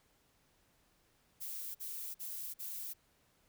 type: noise bursts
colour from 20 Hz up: violet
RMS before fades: -43 dBFS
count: 4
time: 1.4-2.938 s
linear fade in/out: 20 ms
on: 350 ms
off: 46 ms
effects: pink hiss -72 dBFS RMS until 3.48 s